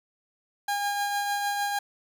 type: tone with tremolo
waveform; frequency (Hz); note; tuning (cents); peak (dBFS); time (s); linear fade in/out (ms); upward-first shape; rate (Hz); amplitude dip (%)
30% pulse; 812; G#5; -39; -22; 0.68-1.79; 5; triangle; 6.6; 35
effects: none